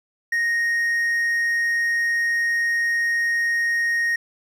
triangle tone, 1864.7 Hz, A#6, in tune, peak -17 dBFS, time 0.32-4.16 s, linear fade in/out 5 ms, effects none

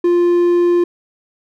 triangle tone, 349.2 Hz, F4, in tune, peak -8 dBFS, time 0.04-0.84 s, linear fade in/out 5 ms, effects none

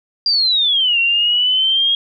sine exponential two-way sweep, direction down then up, 4810 to 2730 to 3279 Hz, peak -12 dBFS, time 0.26-1.95 s, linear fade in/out 2 ms, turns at 0.99 s, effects none

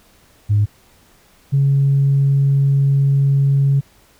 sine tone pair in turn, 103.83 / 138.6 Hz, G#2 / C#3, 0 / 0 cents, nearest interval perfect fourth, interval 500 cents, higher second, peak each -10 dBFS, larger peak neither, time 0.49-0.66 / 1.52-3.81 s, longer second, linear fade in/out 20 ms, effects tanh soft clip ceiling -7 dBFS + pink hiss -52 dBFS RMS until 4.19 s

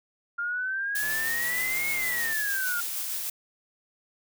sine exponential two-way sweep, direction up then down, 1396.9 to 2189 to 1396.9 Hz, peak -27 dBFS, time 0.38-2.81 s, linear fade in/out 10 ms, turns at 1.9 s
blue noise with tremolo, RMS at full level -31 dBFS, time 0.95-3.3 s, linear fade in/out 5 ms, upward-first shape sine, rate 6.5 Hz, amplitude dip 25%
click train, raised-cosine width 0.3 ms, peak -25 dBFS, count 167, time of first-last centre 1.03-2.327 s, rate 128 Hz
effects none

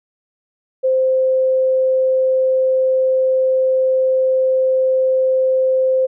sine tone, 521 Hz, C5, 7 cents flat, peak -12 dBFS, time 0.83-6.07 s, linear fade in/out 20 ms, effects none

